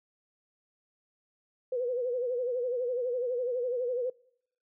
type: tone with vibrato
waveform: sine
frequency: 493.9 Hz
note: B4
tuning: in tune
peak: -28 dBFS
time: 1.72-4.1 s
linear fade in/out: 5 ms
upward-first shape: sine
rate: 12 Hz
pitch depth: 79 cents each way
effects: noise-tail reverb RT60 0.7 s tail -25 dB re dry